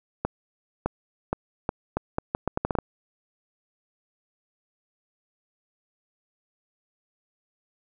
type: accelerating click train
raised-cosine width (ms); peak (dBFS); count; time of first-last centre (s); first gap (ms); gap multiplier
1; -10; 13; 0.25-2.787; 610; 0.77
effects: none